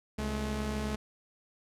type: tone pair together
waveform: sawtooth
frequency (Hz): 67.31 / 213.7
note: C2 / G#3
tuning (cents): +50 / +50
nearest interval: octave + minor sixth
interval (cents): 2000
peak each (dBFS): -31 / -30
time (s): 0.18-0.96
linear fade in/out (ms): 10
effects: low-pass 11000 Hz 12 dB/octave